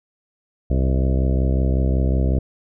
harmonic tone with a mistuned harmonic, 65.41 Hz, C2, in tune, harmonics 1 / 2 / 3 / 4 / 5 / 6 / 7 / 8 / 9 / 10, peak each -17 / -23 / -27 / -29 / -31 / -33 / -34 / -35 / -36 / -37 dBFS, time 0.7-2.39 s, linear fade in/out 5 ms, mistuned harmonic 9, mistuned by +25 cents, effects none

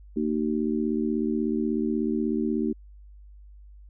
harmonic tone, 76.4 Hz, D#2, 31 cents flat, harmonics 3 / 4 / 5, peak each -26 / -28 / -30 dBFS, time 0.16-2.73 s, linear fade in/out 10 ms, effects added 50 Hz sine -45 dBFS peak until 3.89 s

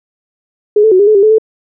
sine tone with pitch steps, 418.3 / 439.6 / 370.9 / 406.8 / 429.9 / 395.5 / 431.8 / 439.5 Hz, G#4 / A4 / F#4 / G#4 / A4 / G4 / A4 / A4, +12 / -2 / +4 / -36 / -40 / +15 / -33 / -2 cents, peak -4 dBFS, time 0.76-1.384 s, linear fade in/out 5 ms, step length 78 ms, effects none

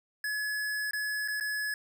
square tone with dropouts, 1700 Hz, G#6, 40 cents sharp, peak -31 dBFS, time 0.24-1.74 s, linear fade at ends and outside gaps 2 ms, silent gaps 0.91-0.933 / 1.278-1.283 / 1.4-1.408 s, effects none

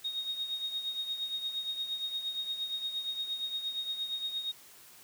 sine tone with tremolo, 3729 Hz, A#7, in tune, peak -30 dBFS, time 0.04-4.52 s, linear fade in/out 10 ms, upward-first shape triangle, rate 8.6 Hz, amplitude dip 70%, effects white hiss -55 dBFS RMS until 5.03 s + high-pass 60 Hz 12 dB/octave

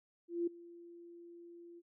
sine tone with ADSR envelope, 343.2 Hz, F4, 30 cents flat, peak -30 dBFS, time 0.28-1.82 s, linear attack 190 ms, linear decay 8 ms, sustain -21 dB, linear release 38 ms, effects none

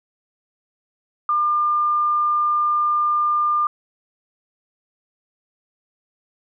sine tone, 1200 Hz, D6, 37 cents sharp, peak -16 dBFS, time 1.29-3.67 s, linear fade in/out 2 ms, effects none

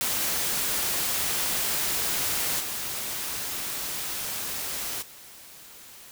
white noise with level steps, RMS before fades -27 / -32 / -47 dBFS, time 0.01-6.11 s, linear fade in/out 0 ms, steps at 2.59 / 5.01 s, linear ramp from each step 20 ms, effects none

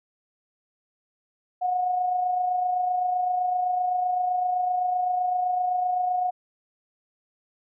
sine tone with amplitude modulation, 727 Hz, F#5, 31 cents flat, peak -20 dBFS, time 1.61-6.31 s, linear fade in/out 20 ms, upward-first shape sine, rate 27.8 Hz, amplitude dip 40%, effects none

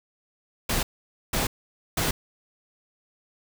pink noise bursts, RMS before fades -25 dBFS, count 3, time 0.69-2.11 s, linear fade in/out 5 ms, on 140 ms, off 500 ms, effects none

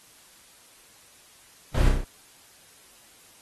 brown noise with echo, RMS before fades -22 dBFS, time 1.74-1.89 s, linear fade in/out 10 ms, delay 31 ms, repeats 5, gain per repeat -3 dB, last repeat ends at 2.045 s, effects white hiss -54 dBFS RMS until 3.41 s + AAC 32 kbps

